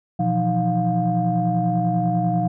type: tone cluster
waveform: sine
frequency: 123.5 / 166.4 / 176.5 / 310.9 / 707 Hz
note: B2 / E3 / F3 / D#4 / F5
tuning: 0 / +17 / +19 / -1 / +21 cents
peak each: -24 / -27 / -21 / -28 / -22 dBFS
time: 0.19-2.48 s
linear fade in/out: 10 ms
effects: tanh soft clip ceiling -9 dBFS